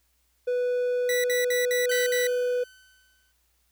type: tone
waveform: triangle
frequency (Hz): 493.9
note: B4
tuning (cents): 0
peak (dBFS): -21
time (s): 0.47-2.64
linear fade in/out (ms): 10
type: tone bursts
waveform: sawtooth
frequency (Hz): 1962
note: B6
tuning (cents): -12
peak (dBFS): -23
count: 6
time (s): 1.09-2.27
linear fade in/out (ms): 2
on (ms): 150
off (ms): 56
type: tone with exponential decay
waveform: sawtooth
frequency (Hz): 1520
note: F#6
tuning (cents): +46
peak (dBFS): -25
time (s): 1.89-3.32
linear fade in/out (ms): 5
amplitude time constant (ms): 310
effects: added 60 Hz sine -70 dBFS peak until 3.71 s + white hiss -70 dBFS RMS until 3.71 s